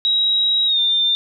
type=tone with pitch glide; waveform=sine; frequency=3834 to 3598 Hz; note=A#7 to A7; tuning=+48 to +38 cents; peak=-14 dBFS; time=0.05-1.15 s; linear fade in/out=0 ms; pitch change=-110 cents; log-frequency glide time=0.66-0.8 s; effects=none